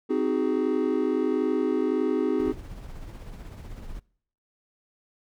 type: chord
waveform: triangle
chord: Ab dominant seventh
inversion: first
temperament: just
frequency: 259.6 / 311.5 / 373.8 / 415.3 Hz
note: C4 / Eb4 / Gb4 / Ab4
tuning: -13 / +2 / +18 / 0 cents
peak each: -26 dBFS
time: 0.09-2.53 s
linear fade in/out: 20 ms
type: noise with tremolo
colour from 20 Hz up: brown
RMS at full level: -37 dBFS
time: 2.39-4 s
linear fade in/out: 10 ms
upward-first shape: triangle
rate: 16 Hz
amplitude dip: 50%
effects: noise-tail reverb RT60 0.6 s tail -24 dB re dry